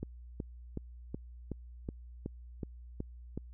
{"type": "click train", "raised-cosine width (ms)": 3, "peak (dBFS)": -24, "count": 10, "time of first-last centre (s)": [0.03, 3.376], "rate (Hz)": 2.69, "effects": ["added 60 Hz sine -47 dBFS peak until 3.53 s"]}